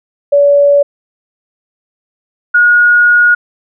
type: tone pair in turn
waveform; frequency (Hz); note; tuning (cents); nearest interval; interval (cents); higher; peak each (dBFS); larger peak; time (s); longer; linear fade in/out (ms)
sine; 571 / 1443.4; D5 / F#6; -49 / -43; octave + major third; 1606; second; -4; neither; 0.32-0.83 / 2.54-3.35; second; 10
effects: none